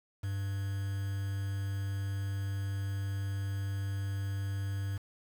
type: tone with quantisation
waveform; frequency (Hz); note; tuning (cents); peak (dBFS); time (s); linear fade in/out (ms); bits
triangle; 98.6; G2; +11; -30; 0.23-4.98; 10; 8
effects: none